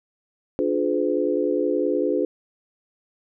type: chord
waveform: sine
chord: D diminished seventh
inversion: none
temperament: just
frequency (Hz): 293.7 / 352.4 / 422.9 / 507.5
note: D4 / F4 / Ab4 / Cb5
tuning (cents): 0 / +16 / +31 / +47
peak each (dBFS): -25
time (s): 0.59-2.25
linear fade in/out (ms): 0
effects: none